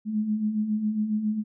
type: beating tone pair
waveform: sine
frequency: 207.7 / 215 Hz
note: G#3 / A3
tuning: 0 / -40 cents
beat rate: 7.3 Hz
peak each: -32 / -24 dBFS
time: 0.05-1.44 s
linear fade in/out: 50 ms
effects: none